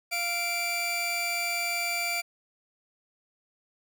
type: tone pair together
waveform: sawtooth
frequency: 696.3 / 2342 Hz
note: F5 / D7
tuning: -5 / -5 cents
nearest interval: octave + major sixth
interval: 2100 cents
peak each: -30 / -25 dBFS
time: 0.11-2.22 s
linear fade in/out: 20 ms
effects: none